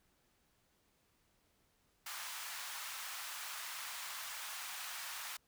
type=high-pass noise; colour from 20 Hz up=pink; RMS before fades=-45 dBFS; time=2.06-5.37 s; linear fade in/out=5 ms; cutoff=950 Hz; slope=24 dB/octave; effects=pink hiss -75 dBFS RMS until 5.47 s